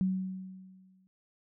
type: tone with exponential decay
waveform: sine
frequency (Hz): 187.7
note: F#3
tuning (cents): +25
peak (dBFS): -24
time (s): 0.01-1.07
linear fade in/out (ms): 0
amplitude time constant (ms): 230
effects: none